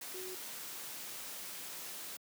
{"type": "tone in noise", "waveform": "sine", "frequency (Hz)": 370, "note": "F#4", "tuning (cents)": 0, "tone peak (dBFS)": -44, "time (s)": [0.14, 0.35], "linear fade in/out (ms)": 5, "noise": "white", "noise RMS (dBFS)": -45, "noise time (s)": [0.01, 2.17], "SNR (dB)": -2, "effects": ["high-pass 150 Hz 12 dB/octave"]}